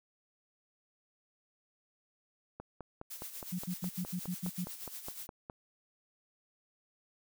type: click train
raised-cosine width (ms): 1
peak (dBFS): -29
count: 15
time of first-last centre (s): 2.6-5.499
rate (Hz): 4.83
type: noise with tremolo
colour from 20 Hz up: blue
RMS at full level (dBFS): -43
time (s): 3.1-5.27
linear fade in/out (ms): 10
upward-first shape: sine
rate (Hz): 8.2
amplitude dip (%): 60
type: tone bursts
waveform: sine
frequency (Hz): 180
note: F#3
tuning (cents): -47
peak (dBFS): -33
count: 8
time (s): 3.52-4.648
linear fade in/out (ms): 10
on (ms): 71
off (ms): 80
effects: none